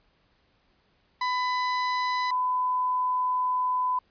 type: tone pair in turn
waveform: 35% pulse / sine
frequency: 1000 / 1004.6 Hz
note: B5 / B5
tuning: +21 / +29 cents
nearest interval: unison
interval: 8 cents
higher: second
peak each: -23 dBFS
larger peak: neither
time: 1.21-2.31 / 2.31-3.99 s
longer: second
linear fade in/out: 5 ms
effects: pink hiss -67 dBFS RMS until 4.1 s + resampled to 11025 Hz